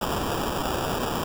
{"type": "noise with sample-and-hold", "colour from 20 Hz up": "violet", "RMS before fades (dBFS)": -27, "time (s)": [0.01, 1.24], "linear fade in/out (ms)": 5, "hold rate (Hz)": 2100, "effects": []}